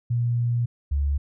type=tone pair in turn; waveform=sine; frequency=119.4 / 71 Hz; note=A#2 / C#2; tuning=+42 / +42 cents; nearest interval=major sixth; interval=900 cents; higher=first; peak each=-20 dBFS; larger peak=neither; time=0.1-0.66 / 0.91-1.18 s; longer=first; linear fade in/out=10 ms; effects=none